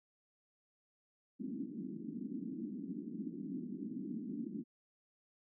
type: band-pass noise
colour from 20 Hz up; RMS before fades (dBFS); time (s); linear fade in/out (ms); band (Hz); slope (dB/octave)
pink; -43; 1.39-4.64; 20; 190 to 310; 48
effects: none